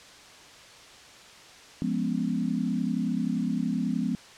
sine chord, C# dominant seventh, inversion first, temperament equal, 174.61 / 207.7 / 246.9 / 277.2 Hz, E#3 / G#3 / B3 / C#4, 0 / 0 / 0 / 0 cents, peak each -31 / -30 / -29 / -34 dBFS, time 1.82-4.15 s, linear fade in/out 0 ms, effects white hiss -49 dBFS RMS until 4.37 s + low-pass 6000 Hz 12 dB/octave

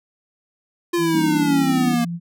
square exponential sweep, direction down, 349.2 to 233.1 Hz, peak -18 dBFS, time 0.93-2.05 s, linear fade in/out 10 ms
sine tone with pitch glide, 164.81 to 170.72 Hz, E3 to F3, 0 to -39 cents, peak -24 dBFS, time 0.97-2.2 s, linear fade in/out 50 ms, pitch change +61 cents, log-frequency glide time 1.9-2.04 s
sine chord, G diminished seventh, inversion none, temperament equal with one note detuned, 196 / 233.1 / 278.5 / 329.6 Hz, G3 / Bb3 / Db4 / Fb4, 0 / 0 / +8 / 0 cents, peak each -27 dBFS, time 1.13-1.95 s, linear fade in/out 10 ms
effects none

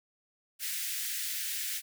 white high-pass noise, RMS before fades -35 dBFS, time 0.59-1.82 s, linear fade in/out 50 ms, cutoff 1600 Hz, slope 48 dB/octave, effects none

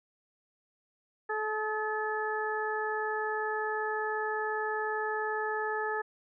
harmonic tone with a mistuned harmonic, 431.3 Hz, A4, 35 cents flat, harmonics 1 / 2 / 3 / 4, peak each -34 / -35 / -38 / -35 dBFS, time 1.29-6.02 s, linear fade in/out 10 ms, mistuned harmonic 3, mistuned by -23 cents, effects none

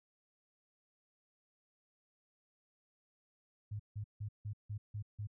sine tone bursts, 104.5 Hz, G#2, 11 cents sharp, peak -38 dBFS, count 7, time 3.71-5.272 s, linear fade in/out 10 ms, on 86 ms, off 160 ms, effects none

